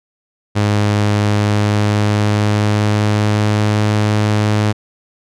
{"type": "tone with pitch glide", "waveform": "sawtooth", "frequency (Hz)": [103.83, 105.71], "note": ["G#2", "G#2"], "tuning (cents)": [0, 31], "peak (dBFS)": -8, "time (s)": [0.55, 4.73], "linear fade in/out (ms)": 20, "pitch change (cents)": 31, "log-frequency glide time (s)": [1.19, 3.89], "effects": ["low-pass 7000 Hz 12 dB/octave"]}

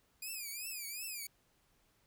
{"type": "tone with vibrato", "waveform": "5% pulse", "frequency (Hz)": 2440, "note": "D#7", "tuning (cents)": -34, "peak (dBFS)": -32, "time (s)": [0.22, 1.27], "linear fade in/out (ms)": 5, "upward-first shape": "triangle", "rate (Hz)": 2.7, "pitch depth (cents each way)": 170, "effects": ["pink hiss -73 dBFS RMS until 2.06 s"]}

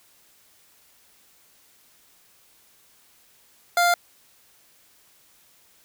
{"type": "tone", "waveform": "25% pulse", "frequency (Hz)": 698.5, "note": "F5", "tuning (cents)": 0, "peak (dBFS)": -13, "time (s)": [3.77, 3.94], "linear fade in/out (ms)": 2, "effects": ["white hiss -58 dBFS RMS until 5.84 s"]}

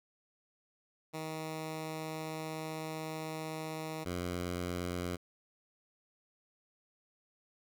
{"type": "tone pair in turn", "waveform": "10% pulse", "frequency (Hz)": [157.9, 88.62], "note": ["D#3", "F2"], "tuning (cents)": [26, 26], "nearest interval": "minor seventh", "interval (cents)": 1000, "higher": "first", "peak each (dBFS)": [-30, -27], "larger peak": "second", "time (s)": [[1.13, 4.05], [4.05, 5.17]], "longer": "first", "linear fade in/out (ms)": 20, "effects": []}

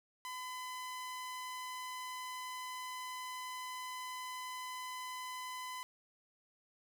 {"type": "tone", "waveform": "sawtooth", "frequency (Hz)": 1011, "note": "B5", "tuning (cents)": 40, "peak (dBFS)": -38, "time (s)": [0.25, 5.83], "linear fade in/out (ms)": 0, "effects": []}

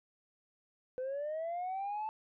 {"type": "linear sweep", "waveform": "sine", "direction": "up", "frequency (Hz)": [502, 880], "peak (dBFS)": -33, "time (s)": [0.98, 2.09], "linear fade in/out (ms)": 0, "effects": ["tanh soft clip ceiling -33 dBFS"]}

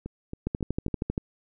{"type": "two click trains", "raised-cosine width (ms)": 3, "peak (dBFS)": [-22, -14], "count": [4, 10], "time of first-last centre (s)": [[0.06, 0.882], [0.47, 1.179]], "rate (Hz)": [3.65, 12.7], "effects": []}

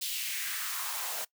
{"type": "noise with high-pass filter sweep", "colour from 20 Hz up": "white", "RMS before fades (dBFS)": -35, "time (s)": [0.01, 1.25], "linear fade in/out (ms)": 10, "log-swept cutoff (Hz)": [3500, 560], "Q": 2.2, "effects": ["noise-tail reverb RT60 0.1 s tail -21 dB re dry"]}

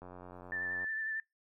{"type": "click train", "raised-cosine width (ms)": 1, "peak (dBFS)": -35, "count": 75, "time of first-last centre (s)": [0.02, 0.843], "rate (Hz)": 89.9}
{"type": "tone with vibrato", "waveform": "sine", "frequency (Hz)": 1765, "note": "A6", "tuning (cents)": 5, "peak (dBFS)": -34, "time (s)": [0.52, 1.2], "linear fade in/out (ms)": 2, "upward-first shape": "sine", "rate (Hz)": 11, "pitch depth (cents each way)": 21}
{"effects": ["noise-tail reverb RT60 0.2 s tail -26 dB re dry"]}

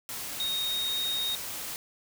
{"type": "tone in noise", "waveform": "sine", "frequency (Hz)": 3729, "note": "A#7", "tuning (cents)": 0, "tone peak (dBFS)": -28, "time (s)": [0.4, 1.35], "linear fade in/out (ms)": 0, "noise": "white", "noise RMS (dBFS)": -37, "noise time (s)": [0.09, 1.76], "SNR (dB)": 6, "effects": []}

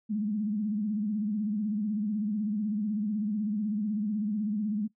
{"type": "tone with vibrato", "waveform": "sine", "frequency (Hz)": 210.5, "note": "G#3", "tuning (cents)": 24, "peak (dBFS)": -27, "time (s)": [0.09, 4.88], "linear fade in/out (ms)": 20, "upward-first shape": "sine", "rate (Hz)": 16, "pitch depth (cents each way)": 90, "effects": ["noise-tail reverb RT60 0.1 s tail -19 dB re dry"]}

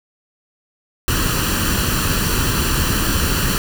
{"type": "noise with comb filter", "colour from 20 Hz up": "pink", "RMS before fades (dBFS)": -18, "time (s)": [1.08, 3.58], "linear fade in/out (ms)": 0, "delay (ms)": 0.69, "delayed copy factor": 0.65, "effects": []}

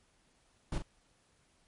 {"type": "noise with echo", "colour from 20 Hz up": "brown", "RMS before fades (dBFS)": -34, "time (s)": [0.72, 0.78], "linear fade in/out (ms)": 2, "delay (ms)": 42, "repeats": 1, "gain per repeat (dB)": -8, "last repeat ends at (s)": 0.822, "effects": ["pink hiss -70 dBFS RMS until 1.67 s", "MP3 48 kbps"]}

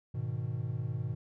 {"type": "chord", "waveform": "triangle", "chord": "G# minor", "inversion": "none", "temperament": "equal", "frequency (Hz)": [103.83, 123.47, 155.56], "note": ["G#2", "B2", "D#3"], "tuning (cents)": [0, 0, 0], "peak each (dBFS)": [-35, -33, -38], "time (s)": [0.14, 1.15], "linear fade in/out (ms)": 10, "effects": []}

